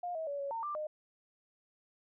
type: tone with pitch steps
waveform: sine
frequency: 708 / 642 / 569 / 559 / 910 / 1184 / 611 Hz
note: F5 / E5 / C#5 / C#5 / A#5 / D6 / D#5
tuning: +23 / -46 / +45 / +14 / -42 / +14 / -32 cents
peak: -35 dBFS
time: 0.03-0.87 s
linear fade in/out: 5 ms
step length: 120 ms
effects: none